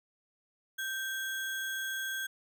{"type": "tone with sample-and-hold", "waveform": "sine", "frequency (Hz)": 1567, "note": "G6", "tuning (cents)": -1, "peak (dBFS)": -33, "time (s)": [0.78, 2.27], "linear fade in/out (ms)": 10, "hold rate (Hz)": 4900, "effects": []}